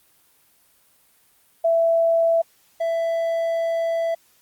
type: tone pair in turn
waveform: sine / triangle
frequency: 664 / 664 Hz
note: E5 / E5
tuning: +12 / +12 cents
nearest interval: unison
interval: 0 cents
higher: neither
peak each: -15 / -18 dBFS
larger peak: first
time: 1.64-2.42 / 2.8-4.15 s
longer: second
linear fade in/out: 10 ms
effects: white hiss -59 dBFS RMS until 4.41 s + Opus 32 kbps